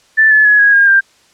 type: tone with pitch steps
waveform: sine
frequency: 1761 / 1724.8 / 1689.3 / 1654.5 / 1620.5 / 1587.1 Hz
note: A6 / A6 / G#6 / G#6 / G#6 / G6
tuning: +1 / -35 / +29 / -7 / -43 / +21 cents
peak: -5 dBFS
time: 0.17-1.01 s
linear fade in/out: 20 ms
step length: 140 ms
effects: white hiss -50 dBFS RMS until 1.33 s + low-pass 7000 Hz 12 dB/octave